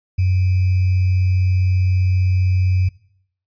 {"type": "tone with sample-and-hold", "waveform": "sine", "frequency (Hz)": 92.4, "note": "F#2", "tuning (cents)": -2, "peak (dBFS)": -13, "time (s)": [0.18, 2.89], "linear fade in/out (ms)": 10, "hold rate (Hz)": 2450, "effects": ["noise-tail reverb RT60 0.7 s tail -22 dB re dry", "resampled to 11025 Hz"]}